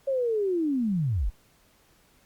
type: linear sweep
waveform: sine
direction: down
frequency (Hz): 554.4 to 34.65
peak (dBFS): -23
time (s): 0.07-1.3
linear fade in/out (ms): 10
effects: pink hiss -62 dBFS RMS until 2.25 s + Opus 48 kbps